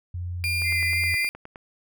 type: tone with pitch glide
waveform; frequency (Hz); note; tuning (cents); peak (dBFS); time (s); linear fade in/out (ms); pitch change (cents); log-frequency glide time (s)
sine; 88.4 to 87.59; F2 to F2; +22 to +6; -28; 0.14-1.15; 5; -16; 0.52-0.63
type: tone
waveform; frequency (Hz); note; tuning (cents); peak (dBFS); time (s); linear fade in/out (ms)
35% pulse; 2400; D7; +37; -22; 0.44-1.29; 0
type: click train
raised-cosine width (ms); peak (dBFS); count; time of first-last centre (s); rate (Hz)
0.5; -25; 10; 0.62-1.558; 9.59
type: tone with vibrato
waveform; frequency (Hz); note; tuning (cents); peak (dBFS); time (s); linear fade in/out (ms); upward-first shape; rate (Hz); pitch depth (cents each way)
sine; 2057; C7; -30; -25; 0.63-1.29; 50; sine; 3.4; 23
effects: none